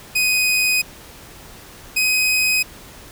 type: tone pair in turn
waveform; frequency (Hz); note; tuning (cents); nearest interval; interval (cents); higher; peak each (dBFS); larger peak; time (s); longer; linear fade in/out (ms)
sawtooth; 2501 / 2515; D#7 / D#7; +8 / +18; unison; 10; second; -12; neither; 0.15-0.82 / 1.96-2.63; neither; 10
effects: pink hiss -41 dBFS RMS until 3.11 s